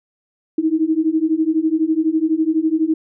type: beating tone pair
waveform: sine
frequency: 311.1 / 323.1 Hz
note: D#4 / E4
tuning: 0 / -35 cents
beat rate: 12 Hz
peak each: -18 / -17 dBFS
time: 0.58-2.94 s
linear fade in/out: 5 ms
effects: none